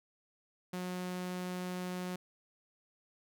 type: tone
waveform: sawtooth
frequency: 181.3 Hz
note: F#3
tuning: 35 cents flat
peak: -33 dBFS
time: 0.73-2.16 s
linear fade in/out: 5 ms
effects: none